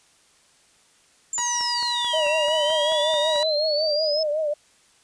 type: exponential two-way sweep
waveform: sine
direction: down then up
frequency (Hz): 7360 to 2694 to 5230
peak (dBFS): -24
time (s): 1.33-4.23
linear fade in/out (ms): 2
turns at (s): 2.28
type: tone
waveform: sawtooth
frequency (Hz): 962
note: B5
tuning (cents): -46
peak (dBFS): -22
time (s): 1.38-3.43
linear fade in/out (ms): 0
type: click train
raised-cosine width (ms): 0.5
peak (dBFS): -24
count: 10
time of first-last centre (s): 1.39-3.359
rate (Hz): 4.57
type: tone with vibrato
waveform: sine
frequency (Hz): 610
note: D#5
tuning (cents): -34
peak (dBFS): -21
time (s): 2.13-4.54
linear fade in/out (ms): 10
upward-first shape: triangle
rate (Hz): 5.4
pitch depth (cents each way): 93
effects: white hiss -58 dBFS RMS until 5.03 s + resampled to 22050 Hz